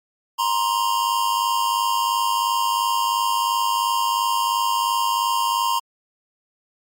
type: tone pair together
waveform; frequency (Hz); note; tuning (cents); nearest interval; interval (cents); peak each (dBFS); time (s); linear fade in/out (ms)
square; 943.6 / 1046.5; A#5 / C6; +21 / 0; major second; 179; -22; 0.38-5.8; 20
effects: MP3 96 kbps